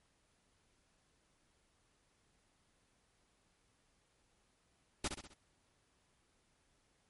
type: noise with echo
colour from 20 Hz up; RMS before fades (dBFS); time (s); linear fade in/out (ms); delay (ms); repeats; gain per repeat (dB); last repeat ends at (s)
pink; -36; 5.04-5.08; 5; 65; 4; -6; 5.34
effects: pink hiss -75 dBFS RMS until 7.09 s + MP3 48 kbps